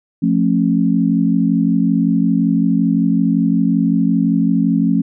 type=chord; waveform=sine; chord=F augmented; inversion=none; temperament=equal with one note detuned; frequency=174.61 / 220 / 272.4 Hz; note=F3 / A3 / C#4; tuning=0 / 0 / -30 cents; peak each=-16 dBFS; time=0.22-5.02 s; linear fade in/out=10 ms; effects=none